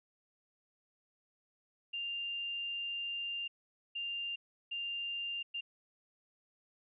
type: tone bursts at uneven times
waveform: sine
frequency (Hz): 2794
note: F7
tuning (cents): 0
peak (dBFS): -36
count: 4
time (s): 1.93-3.48 / 3.95-4.36 / 4.71-5.43 / 5.54-5.61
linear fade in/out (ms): 10
effects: none